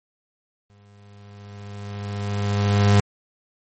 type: tone with exponential growth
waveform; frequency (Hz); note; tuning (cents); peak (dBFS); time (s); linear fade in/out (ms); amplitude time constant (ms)
35% pulse; 101.6; G#2; -38; -10; 0.7-3; 0; 500
effects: MP3 32 kbps